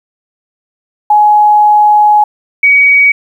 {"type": "tone pair in turn", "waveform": "sine", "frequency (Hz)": [840, 2259], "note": ["G#5", "C#7"], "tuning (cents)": [19, 32], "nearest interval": "octave + perfect fourth", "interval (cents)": 1713, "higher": "second", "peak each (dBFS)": -3, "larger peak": "neither", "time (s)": [[1.1, 2.24], [2.63, 3.12]], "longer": "first", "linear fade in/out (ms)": 5, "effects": ["7-bit"]}